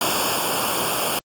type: noise with comb filter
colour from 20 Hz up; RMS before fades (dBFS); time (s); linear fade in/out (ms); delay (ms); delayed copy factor
pink; -22; 0.01-1.19; 2; 0.5; -0.95
effects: high-pass 100 Hz 12 dB/octave + Opus 48 kbps